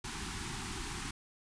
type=band-stop noise; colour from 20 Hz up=pink; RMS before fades=-40 dBFS; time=0.04-1.11 s; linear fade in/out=5 ms; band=410 to 760 Hz; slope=96 dB/octave; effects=resampled to 22050 Hz